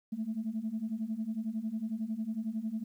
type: beating tone pair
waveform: sine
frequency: 214.2 / 225.2 Hz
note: A3 / A3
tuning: -46 / +40 cents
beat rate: 11 Hz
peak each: -36 / -34 dBFS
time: 0.12-2.84 s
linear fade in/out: 10 ms
effects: tanh soft clip ceiling -26 dBFS + 11-bit